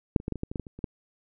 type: clicks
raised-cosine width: 3 ms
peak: -6 / -27 / -17 / -16 / -22 / -17 / -22 / -18 / -20 / -29 / -29 / -16 dBFS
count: 12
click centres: 0.162 / 0.201 / 0.281 / 0.323 / 0.357 / 0.434 / 0.515 / 0.558 / 0.597 / 0.668 / 0.79 / 0.842 s
effects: none